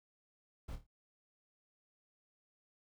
brown noise with echo, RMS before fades -42 dBFS, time 0.68-0.76 s, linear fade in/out 10 ms, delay 27 ms, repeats 4, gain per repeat -8 dB, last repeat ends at 0.868 s, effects none

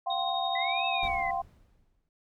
sine chord, F suspended second, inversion none, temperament equal with one note detuned, 698.5 / 772.3 / 1046.5 Hz, F5 / G5 / C6, 0 / -26 / 0 cents, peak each -32 / -31 / -36 dBFS, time 0.06-1.42 s, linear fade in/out 10 ms
sine tone with tremolo, 3729 Hz, A#7, in tune, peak -31 dBFS, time 0.1-1.08 s, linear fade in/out 5 ms, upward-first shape triangle, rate 12 Hz, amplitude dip 50%
sine exponential two-way sweep, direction up then down, 1974 to 2637 to 1983 Hz, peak -32 dBFS, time 0.55-1.31 s, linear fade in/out 5 ms, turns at 0.86 s
brown noise with exponential decay, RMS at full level -37 dBFS, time 1.03-2.09 s, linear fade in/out 1 ms, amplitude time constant 230 ms
effects none

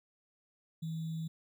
sine tone with sample-and-hold, 161.5 Hz, E3, 35 cents flat, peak -35 dBFS, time 0.82-1.28 s, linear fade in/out 10 ms, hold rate 3675 Hz, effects none

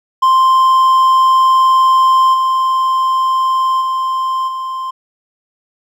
triangle tone with level steps, 1046.5 Hz, C6, in tune, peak -5 / -9 / -12 / -17 dBFS, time 0.22-4.91 s, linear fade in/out 10 ms, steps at 2.33 / 3.8 / 4.47 s, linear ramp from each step 20 ms, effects none

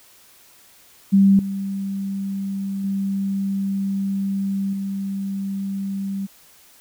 sine tone with level steps, 196 Hz, G3, in tune, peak -10 / -23 / -20 / -23 dBFS, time 1.12-6.27 s, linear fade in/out 20 ms, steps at 1.39 / 2.84 / 4.73 s, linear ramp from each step 2 ms, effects white hiss -51 dBFS RMS until 6.8 s

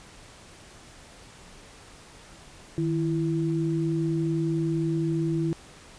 sine tone pair together, 156.65 / 332.2 Hz, D#3 / E4, +12 / +13 cents, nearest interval octave + minor second, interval 1301 cents, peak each -26 dBFS, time 2.78-5.53 s, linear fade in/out 0 ms, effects pink hiss -49 dBFS RMS until 5.98 s + resampled to 22050 Hz

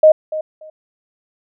sine tone with echo, 622.3 Hz, D#5, in tune, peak -4 dBFS, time 0.03-0.12 s, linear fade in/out 5 ms, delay 290 ms, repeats 2, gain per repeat -15 dB, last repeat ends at 0.7 s, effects none

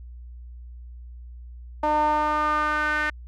sawtooth tone with band-pass filter sweep, 302.4 Hz, D#4, 49 cents flat, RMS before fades -23 dBFS, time 1.83-3.1 s, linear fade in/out 5 ms, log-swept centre 810 to 1700 Hz, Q 4.6, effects added 60 Hz sine -38 dBFS peak until 3.27 s

